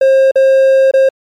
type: tone with dropouts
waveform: triangle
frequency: 534 Hz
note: C5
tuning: 35 cents sharp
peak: -3 dBFS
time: 0.01-1.09 s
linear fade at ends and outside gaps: 5 ms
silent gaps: 0.313-0.356 / 0.912-0.937 s
effects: MP3 96 kbps